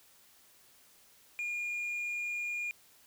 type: tone with tanh clipping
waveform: sine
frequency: 2423 Hz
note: D#7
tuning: 47 cents flat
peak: -34 dBFS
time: 1.39-2.71 s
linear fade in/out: 0 ms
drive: 2 dB
effects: white hiss -62 dBFS RMS until 3.06 s